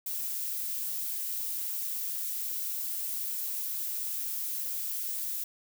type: noise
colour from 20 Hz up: violet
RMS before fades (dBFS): -34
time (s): 0.06-5.44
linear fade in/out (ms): 5
effects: none